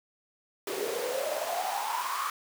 pink noise with high-pass filter sweep, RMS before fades -32 dBFS, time 0.67-2.3 s, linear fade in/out 2 ms, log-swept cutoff 380 to 1200 Hz, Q 9.5, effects none

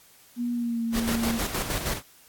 sine tone with pitch glide, 240.5 to 229.8 Hz, B3 to A#3, -46 to -25 cents, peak -25 dBFS, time 0.36-1.41 s, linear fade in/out 50 ms, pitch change -79 cents, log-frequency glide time 0.53-0.84 s
pink noise with tremolo, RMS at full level -28 dBFS, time 0.92-2.02 s, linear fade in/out 50 ms, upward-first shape square, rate 6.4 Hz, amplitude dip 50%
effects white hiss -55 dBFS RMS until 2.28 s + AAC 64 kbps

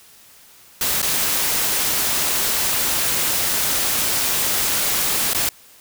white noise with dropouts, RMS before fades -20 dBFS, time 0.81-5.49 s, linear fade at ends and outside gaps 2 ms, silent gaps 1.018-1.027 / 5.334-5.347 s, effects white hiss -48 dBFS RMS until 5.8 s

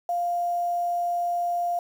sine tone with quantisation, 698.5 Hz, F5, in tune, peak -23 dBFS, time 0.09-1.79 s, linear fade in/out 2 ms, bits 8, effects none

